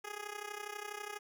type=tone with amplitude modulation; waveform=10% pulse; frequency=415.3 Hz; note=G#4; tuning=in tune; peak=-30 dBFS; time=0.04-1.19 s; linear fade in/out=10 ms; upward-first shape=sine; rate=32.2 Hz; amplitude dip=80%; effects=none